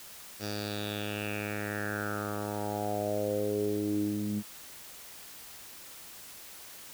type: tone with low-pass filter sweep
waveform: 10% pulse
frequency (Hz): 103.83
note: G#2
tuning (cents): 0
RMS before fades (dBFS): -33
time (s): 0.39-4.43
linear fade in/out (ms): 50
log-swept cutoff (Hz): 5400 to 220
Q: 5
effects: white hiss -48 dBFS RMS until 6.93 s